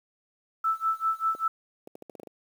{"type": "tone with tremolo", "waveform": "sine", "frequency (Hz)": 1318.5, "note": "E6", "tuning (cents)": 0, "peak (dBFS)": -21, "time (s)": [0.64, 1.48], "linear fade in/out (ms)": 5, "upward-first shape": "sine", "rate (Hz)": 5.1, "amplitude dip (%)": 95}
{"type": "clicks", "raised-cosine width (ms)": 2, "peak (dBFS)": -24, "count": 9, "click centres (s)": [1.35, 1.874, 1.954, 2.023, 2.097, 2.152, 2.198, 2.232, 2.272]}
{"effects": ["high-pass 400 Hz 12 dB/octave", "9-bit"]}